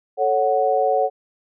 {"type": "chord", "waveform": "sine", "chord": "F# minor", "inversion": "first", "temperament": "equal", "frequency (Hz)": [440, 554.4, 740], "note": ["A4", "C#5", "F#5"], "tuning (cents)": [0, 0, 0], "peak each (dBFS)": [-22, -20, -19], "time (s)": [0.17, 1.1], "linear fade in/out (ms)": 50, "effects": []}